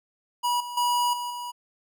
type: tone with level steps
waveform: square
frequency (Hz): 970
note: B5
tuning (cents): -31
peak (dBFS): -23 / -34 / -22 / -30 / -33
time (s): 0.43-1.52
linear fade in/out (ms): 20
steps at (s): 0.6 / 0.77 / 1.13 / 1.3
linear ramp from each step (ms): 5
effects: none